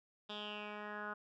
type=tone with low-pass filter sweep; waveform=10% pulse; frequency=209 Hz; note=G#3; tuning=11 cents sharp; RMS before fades=-45 dBFS; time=0.29-1.14 s; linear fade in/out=10 ms; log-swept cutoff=3700 to 1400 Hz; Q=6.2; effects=none

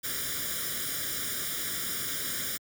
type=noise with comb filter; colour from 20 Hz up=white; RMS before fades=-33 dBFS; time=0.03-2.58 s; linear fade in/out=20 ms; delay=0.57 ms; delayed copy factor=+1; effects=high-pass 60 Hz 12 dB/octave

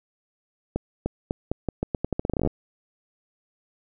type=accelerating click train; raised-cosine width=2 ms; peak=-11 dBFS; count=20; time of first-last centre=0.76-2.474 s; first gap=300 ms; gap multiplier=0.83; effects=none

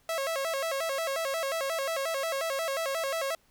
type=tone with vibrato; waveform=sawtooth; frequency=598 Hz; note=D5; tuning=31 cents sharp; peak=-25 dBFS; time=0.09-3.35 s; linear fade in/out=2 ms; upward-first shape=square; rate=5.6 Hz; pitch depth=160 cents each way; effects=pink hiss -66 dBFS RMS until 3.5 s

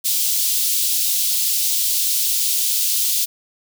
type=high-pass noise; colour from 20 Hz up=white; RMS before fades=-19 dBFS; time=0.04-3.26 s; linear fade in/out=20 ms; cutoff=3300 Hz; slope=24 dB/octave; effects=none

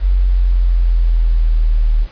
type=exponential sweep; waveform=sine; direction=down; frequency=46.25 to 38.13 Hz; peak=-9 dBFS; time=0-2.07 s; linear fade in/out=50 ms; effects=pink hiss -42 dBFS RMS until 2.11 s + resampled to 11025 Hz

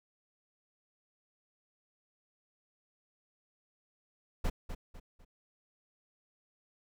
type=noise with echo; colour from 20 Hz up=brown; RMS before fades=-29 dBFS; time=4.44-4.5 s; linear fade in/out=10 ms; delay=250 ms; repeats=3; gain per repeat=-9 dB; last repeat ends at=5.25 s; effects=none

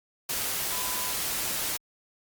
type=tone in noise; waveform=sine; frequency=1003 Hz; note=B5; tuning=26 cents sharp; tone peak=-38 dBFS; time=0.72-1.12 s; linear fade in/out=5 ms; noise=white; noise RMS=-30 dBFS; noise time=0.29-1.77 s; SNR=-11 dB; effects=Opus 48 kbps

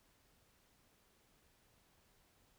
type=silence; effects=pink hiss -72 dBFS RMS until 2.58 s

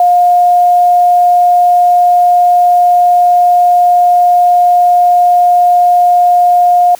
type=tone; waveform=sine; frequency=710 Hz; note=F5; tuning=28 cents sharp; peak=-4 dBFS; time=0-6.95 s; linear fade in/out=2 ms; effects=white hiss -37 dBFS RMS until 6.99 s

